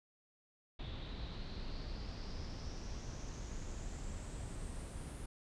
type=noise with low-pass filter sweep; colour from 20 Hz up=brown; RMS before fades=-44 dBFS; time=0.79-5.26 s; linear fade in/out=5 ms; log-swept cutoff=3600 to 9800 Hz; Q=6; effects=none